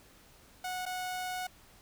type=tone with dropouts; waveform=sawtooth; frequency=734 Hz; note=F#5; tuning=14 cents flat; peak=-31 dBFS; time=0.64-1.47 s; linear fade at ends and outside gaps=5 ms; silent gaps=0.855-0.862 s; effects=pink hiss -59 dBFS RMS until 1.81 s